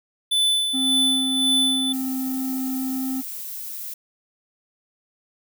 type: tone with tremolo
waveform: square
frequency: 3500 Hz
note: A7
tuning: 10 cents flat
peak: -17 dBFS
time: 0.31-1.93 s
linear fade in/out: 10 ms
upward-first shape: sine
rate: 1.8 Hz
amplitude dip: 50%
type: tone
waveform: triangle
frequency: 261.6 Hz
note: C4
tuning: in tune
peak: -22 dBFS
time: 0.73-3.22 s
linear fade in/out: 20 ms
type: noise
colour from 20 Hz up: violet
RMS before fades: -33 dBFS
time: 1.93-3.94 s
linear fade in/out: 5 ms
effects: none